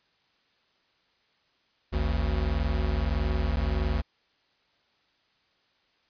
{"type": "tone pair together", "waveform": "square", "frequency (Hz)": [52.91, 74.5], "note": ["G#1", "D2"], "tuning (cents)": [33, 25], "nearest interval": "tritone", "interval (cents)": 592, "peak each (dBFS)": -28, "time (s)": [1.92, 4.02], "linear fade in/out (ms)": 20, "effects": ["white hiss -68 dBFS RMS until 6.09 s", "resampled to 11025 Hz"]}